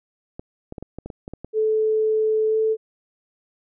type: clicks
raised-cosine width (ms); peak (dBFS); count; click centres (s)
2; -20; 10; 0.395 / 0.724 / 0.782 / 0.826 / 0.986 / 1.06 / 1.102 / 1.279 / 1.336 / 1.446
type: tone with pitch glide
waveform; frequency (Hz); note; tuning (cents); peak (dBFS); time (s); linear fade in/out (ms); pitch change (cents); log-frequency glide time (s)
sine; 435.4 to 439.4; A4 to A4; -18 to -2; -17; 1.53-2.77; 50; +16; 2.47-2.58
effects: none